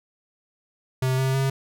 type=tone with pitch steps; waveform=square; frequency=130 / 132.43 / 134.9 Hz; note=C3 / C3 / C#3; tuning=-11 / +21 / -47 cents; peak=-21 dBFS; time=1.02-1.5 s; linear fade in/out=5 ms; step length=160 ms; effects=none